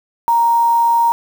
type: tone with quantisation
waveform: sine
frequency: 932.3 Hz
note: A#5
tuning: in tune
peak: -10 dBFS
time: 0.28-1.12 s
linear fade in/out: 0 ms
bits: 5
effects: none